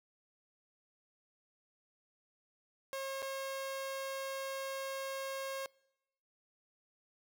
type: tone with dropouts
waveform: sawtooth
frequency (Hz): 540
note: C#5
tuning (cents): -45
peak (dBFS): -34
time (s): 2.93-5.66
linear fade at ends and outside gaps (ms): 0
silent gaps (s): 3.221-3.226
effects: noise-tail reverb RT60 0.9 s tail -26 dB re dry